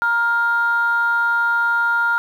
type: tone pair together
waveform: sine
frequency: 937.7 / 1405 Hz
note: A#5 / F6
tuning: +10 / +10 cents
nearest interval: perfect fifth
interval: 700 cents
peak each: -21 / -15 dBFS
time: 0.02-2.18 s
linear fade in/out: 0 ms
effects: tanh soft clip ceiling -9 dBFS + 8-bit